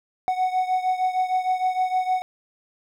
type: beating tone pair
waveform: triangle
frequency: 740 / 746.5 Hz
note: F#5 / F#5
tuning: 0 / +15 cents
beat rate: 6.5 Hz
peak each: -20 / -24 dBFS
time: 0.28-2.22 s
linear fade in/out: 0 ms
effects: none